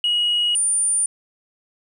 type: tone pair in turn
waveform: sine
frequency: 2900 / 9207 Hz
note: F#7 / D9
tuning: -35 / -35 cents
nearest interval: octave + minor sixth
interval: 2000 cents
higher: second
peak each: -15 dBFS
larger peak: neither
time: 0.04-0.55 / 0.55-1.06 s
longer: neither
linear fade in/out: 2 ms
effects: tanh soft clip ceiling -14 dBFS + 9-bit